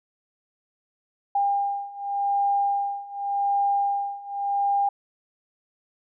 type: beating tone pair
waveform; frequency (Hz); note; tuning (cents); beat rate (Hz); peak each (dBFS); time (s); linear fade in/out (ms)
sine; 802 / 802.87; G5 / G5; +39 / +41; 0.87; -26 / -24; 1.35-4.89; 5
effects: none